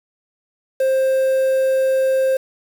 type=tone with quantisation; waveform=triangle; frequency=528 Hz; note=C5; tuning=16 cents sharp; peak=-12 dBFS; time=0.8-2.37 s; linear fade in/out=5 ms; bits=6; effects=none